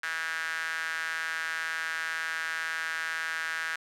sawtooth tone with high-pass filter, 162 Hz, E3, 30 cents flat, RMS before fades -33 dBFS, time 0.03-3.76 s, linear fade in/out 5 ms, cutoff 1600 Hz, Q 5.3, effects low-pass 10000 Hz 12 dB/octave + 10-bit

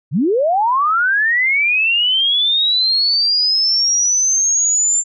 sine linear sweep, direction up, 113.1 to 7300 Hz, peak -12 dBFS, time 0.11-5.04 s, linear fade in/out 50 ms, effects none

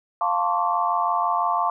sine tone cluster, 700 / 888 / 1063 / 1149 Hz, F5 / A5 / C6 / D6, +4 / +16 / +27 / -38 cents, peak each -25 dBFS, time 0.21-1.7 s, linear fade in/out 2 ms, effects none

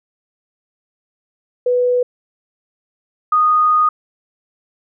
sine tone pair in turn, 493.9 / 1236.7 Hz, B4 / D#6, 0 / -11 cents, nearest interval octave + major third, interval 1589 cents, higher second, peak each -12 / -10 dBFS, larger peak second, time 1.66-2.03 / 3.32-3.89 s, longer second, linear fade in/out 5 ms, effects none

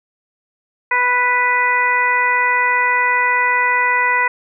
harmonic tone, 493.9 Hz, B4, in tune, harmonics 1 / 2 / 3 / 4 / 5, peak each -28 / -17 / -21 / -16 / -24 dBFS, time 0.91-4.28 s, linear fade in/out 5 ms, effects none

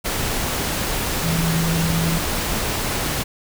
sine tone in noise, 164.81 Hz, E3, in tune, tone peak -19 dBFS, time 1.22-2.19 s, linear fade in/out 20 ms, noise pink, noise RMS -23 dBFS, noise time 0.04-3.24 s, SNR +1 dB, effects none

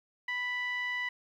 10% pulse tone with low-pass filter, 987.8 Hz, B5, in tune, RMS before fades -34 dBFS, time 0.28-1.09 s, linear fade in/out 5 ms, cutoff 2200 Hz, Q 6.9, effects 11-bit

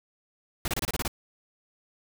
pink noise bursts, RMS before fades -29 dBFS, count 8, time 0.65-1.079 s, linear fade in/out 2 ms, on 30 ms, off 27 ms, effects none

